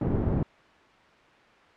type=low-pass noise; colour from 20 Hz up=white; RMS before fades=-26 dBFS; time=0.01-0.43 s; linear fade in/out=2 ms; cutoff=260 Hz; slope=12 dB/octave; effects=white hiss -55 dBFS RMS until 1.76 s + low-pass 2000 Hz 12 dB/octave